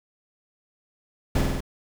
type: noise with echo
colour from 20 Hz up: brown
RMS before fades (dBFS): -21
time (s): 1.35-1.41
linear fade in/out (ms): 5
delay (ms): 49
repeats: 4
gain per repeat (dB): -2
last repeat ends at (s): 1.606
effects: none